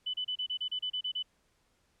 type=tone bursts; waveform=sine; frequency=3000 Hz; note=F#7; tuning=23 cents sharp; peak=-31 dBFS; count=11; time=0.06-1.228 s; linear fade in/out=10 ms; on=78 ms; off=31 ms; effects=pink hiss -72 dBFS RMS until 2 s + low-pass 10000 Hz 12 dB/octave